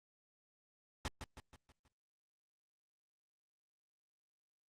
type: noise with echo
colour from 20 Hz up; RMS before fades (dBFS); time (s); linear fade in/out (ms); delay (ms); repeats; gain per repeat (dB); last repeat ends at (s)
pink; -39; 1.05-1.08; 0; 160; 5; -6; 1.88
effects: low-pass 7000 Hz 12 dB/octave + Opus 48 kbps